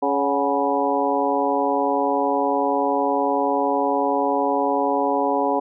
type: harmonic tone with a mistuned harmonic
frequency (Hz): 140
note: C#3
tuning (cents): +18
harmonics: 2 / 3 / 4 / 5 / 6 / 7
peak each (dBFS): -25 / -25 / -25 / -25 / -25 / -25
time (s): 0.02-5.6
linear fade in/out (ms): 10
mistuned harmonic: 5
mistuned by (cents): +71
effects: none

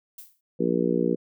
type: noise with exponential decay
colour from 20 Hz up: violet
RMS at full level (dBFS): -38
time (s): 0.18-0.41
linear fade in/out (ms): 5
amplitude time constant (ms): 50
type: harmonic tone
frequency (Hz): 59.4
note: A#1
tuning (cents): +33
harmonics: 3 / 4 / 5 / 6 / 7 / 8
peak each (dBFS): -28 / -28 / -28 / -28 / -28 / -28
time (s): 0.59-1.16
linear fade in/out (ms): 20
effects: none

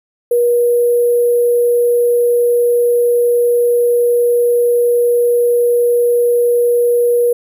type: tone with sample-and-hold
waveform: sine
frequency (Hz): 480.6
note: B4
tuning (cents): -47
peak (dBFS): -9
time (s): 0.31-7.33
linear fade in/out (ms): 5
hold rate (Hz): 11025
effects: none

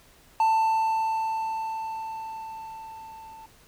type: tone with level ramp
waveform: triangle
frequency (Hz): 888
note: A5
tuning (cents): +16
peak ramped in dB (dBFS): -16 to -41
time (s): 0.4-3.46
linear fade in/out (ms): 2
effects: pink hiss -56 dBFS RMS until 3.67 s

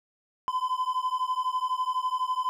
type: beating tone pair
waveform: triangle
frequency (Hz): 1011 / 1023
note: B5 / C6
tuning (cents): +40 / -39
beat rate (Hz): 12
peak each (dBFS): -27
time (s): 0.48-2.49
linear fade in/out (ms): 0
effects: none

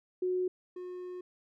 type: tone pair in turn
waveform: sine / triangle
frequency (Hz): 365.9 / 361.7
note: F#4 / F#4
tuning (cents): -19 / -39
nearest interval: unison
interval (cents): 20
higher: first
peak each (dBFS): -28 / -37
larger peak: first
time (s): 0.22-0.48 / 0.76-1.21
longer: second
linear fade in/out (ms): 5
effects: none

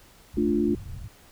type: low-pass noise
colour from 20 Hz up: white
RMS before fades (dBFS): -38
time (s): 0.34-1.08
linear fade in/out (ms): 5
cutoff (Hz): 120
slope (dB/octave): 24
type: chord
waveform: sine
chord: D minor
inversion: second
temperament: equal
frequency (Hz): 220 / 293.7 / 349.2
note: A3 / D4 / F4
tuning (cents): 0 / 0 / 0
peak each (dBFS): -25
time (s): 0.37-0.75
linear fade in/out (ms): 5
effects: pink hiss -54 dBFS RMS until 1.31 s

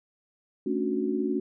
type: chord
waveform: sine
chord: D major seventh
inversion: second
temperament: just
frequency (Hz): 220.2 / 275.3 / 293.7 / 367.1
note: A3 / C#4 / D4 / F#4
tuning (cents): +2 / -12 / 0 / -14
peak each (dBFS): -31 / -30 / -33 / -29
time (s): 0.66-1.4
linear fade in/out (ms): 5
effects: none

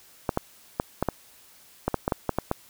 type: clicks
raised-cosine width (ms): 1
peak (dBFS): -9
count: 12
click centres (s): 0.292 / 0.374 / 0.799 / 1.026 / 1.087 / 1.88 / 1.943 / 2.079 / 2.122 / 2.293 / 2.386 / 2.514
effects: white hiss -54 dBFS RMS until 2.69 s

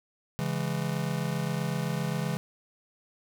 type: chord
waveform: square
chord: C# minor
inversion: none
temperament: just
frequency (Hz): 138.59 / 166.31 / 207.9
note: C#3 / E3 / G#3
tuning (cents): 0 / +16 / +2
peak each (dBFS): -33 / -32 / -36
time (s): 0.39-2.37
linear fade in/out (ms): 0
effects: none

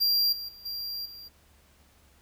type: tone with level steps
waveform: square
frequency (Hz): 4753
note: D8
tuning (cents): +20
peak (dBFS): -22 / -35 / -47 / -33 / -43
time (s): 0-1.29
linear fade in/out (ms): 20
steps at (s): 0.32 / 0.48 / 0.65 / 1.05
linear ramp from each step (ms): 10
effects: added 72 Hz sine -62 dBFS peak until 2.21 s + pink hiss -62 dBFS RMS until 2.21 s

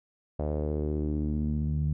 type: tone with low-pass filter sweep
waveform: sawtooth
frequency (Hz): 75.4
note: D2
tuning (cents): +46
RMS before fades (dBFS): -29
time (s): 0.39-1.93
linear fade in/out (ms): 5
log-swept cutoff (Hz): 620 to 150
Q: 3.1
effects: none

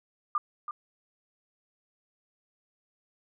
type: tone with echo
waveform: sine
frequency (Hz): 1200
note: D6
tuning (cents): +37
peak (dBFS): -24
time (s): 0.35-0.38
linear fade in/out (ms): 2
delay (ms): 330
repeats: 1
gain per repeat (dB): -9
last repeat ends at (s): 0.71
effects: none

